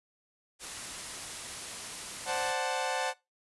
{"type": "noise", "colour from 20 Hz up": "white", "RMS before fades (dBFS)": -40, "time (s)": [0.59, 2.54], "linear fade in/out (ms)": 50}
{"type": "chord", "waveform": "sawtooth", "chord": "D dominant seventh", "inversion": "third", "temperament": "equal", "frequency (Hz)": [523.3, 587.3, 740, 880], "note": ["C5", "D5", "F#5", "A5"], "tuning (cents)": [0, 0, 0, 0], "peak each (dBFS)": [-32, -36, -30, -31], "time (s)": [2.25, 3.14], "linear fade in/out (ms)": 50}
{"effects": ["noise-tail reverb RT60 0.2 s tail -19 dB re dry", "resampled to 24000 Hz"]}